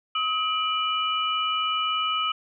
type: tone cluster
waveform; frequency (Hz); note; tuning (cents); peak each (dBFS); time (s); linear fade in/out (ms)
sine; 1272 / 2380 / 2955; D#6 / D7 / F#7; +38 / +22 / -3; -25 / -33 / -27; 0.15-2.32; 5
effects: none